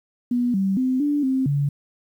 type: tone with pitch steps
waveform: sine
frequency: 243.7 / 193.3 / 257.5 / 291.4 / 263.1 / 142.5 Hz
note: B3 / G3 / C4 / D4 / C4 / C#3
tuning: -23 / -24 / -28 / -13 / +10 / +48 cents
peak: -18 dBFS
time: 0.31-1.69 s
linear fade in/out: 5 ms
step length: 230 ms
effects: 9-bit